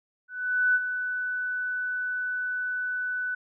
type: tone with ADSR envelope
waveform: sine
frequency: 1494 Hz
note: F#6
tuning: 16 cents sharp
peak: -18 dBFS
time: 0.28-3.35 s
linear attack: 470 ms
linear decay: 38 ms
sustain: -9 dB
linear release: 7 ms
effects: none